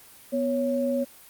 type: tone pair together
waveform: sine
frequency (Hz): 246.9 / 554.3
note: B3 / C#5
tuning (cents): 0 / 0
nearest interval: octave + major second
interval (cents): 1400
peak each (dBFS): -26 / -25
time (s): 0.32-1.05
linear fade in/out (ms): 20
effects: white hiss -50 dBFS RMS until 1.29 s + Opus 32 kbps